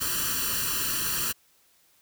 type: noise with comb filter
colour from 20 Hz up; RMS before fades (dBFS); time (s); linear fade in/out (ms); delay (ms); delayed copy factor
white; -28; 0-1.33; 20; 0.69; +1
effects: white hiss -63 dBFS RMS until 2.01 s